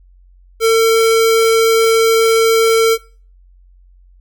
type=tone; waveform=square; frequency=451.2 Hz; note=A4; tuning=44 cents sharp; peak=-9 dBFS; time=0.6-2.98 s; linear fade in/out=50 ms; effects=noise-tail reverb RT60 0.4 s tail -22 dB re dry + added 45 Hz sine -43 dBFS peak until 4.2 s